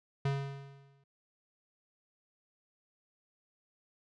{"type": "tone with exponential decay", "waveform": "square", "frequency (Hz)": 138.59, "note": "C#3", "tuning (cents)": 0, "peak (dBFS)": -28, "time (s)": [0.25, 1.04], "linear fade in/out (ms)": 5, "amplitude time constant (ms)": 170, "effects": ["low-pass 4000 Hz 12 dB/octave"]}